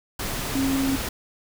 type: tone in noise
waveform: sine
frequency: 269.9 Hz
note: C#4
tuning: 46 cents flat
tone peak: -21 dBFS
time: 0.55-0.96 s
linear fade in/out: 5 ms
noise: pink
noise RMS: -29 dBFS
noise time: 0.19-1.09 s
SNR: +5 dB
effects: none